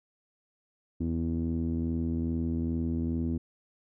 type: tone with low-pass filter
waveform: sawtooth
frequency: 82.41 Hz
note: E2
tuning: in tune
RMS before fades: -30 dBFS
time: 1-3.38 s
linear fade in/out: 10 ms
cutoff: 280 Hz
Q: 5.6
effects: none